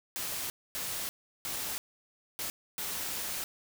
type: noise bursts at uneven times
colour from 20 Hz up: white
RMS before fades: -36 dBFS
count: 5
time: 0.16-0.5 / 0.75-1.09 / 1.45-1.78 / 2.39-2.5 / 2.78-3.44 s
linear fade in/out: 0 ms
effects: none